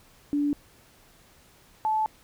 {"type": "tone pair in turn", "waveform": "sine", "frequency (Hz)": [290, 869], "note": ["D4", "A5"], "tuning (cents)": [-22, -22], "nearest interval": "octave + perfect fifth", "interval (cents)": 1900, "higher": "second", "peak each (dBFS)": -22, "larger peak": "neither", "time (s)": [[0.33, 0.53], [1.85, 2.06]], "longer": "second", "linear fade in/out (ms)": 0, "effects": ["pink hiss -57 dBFS RMS until 2.23 s"]}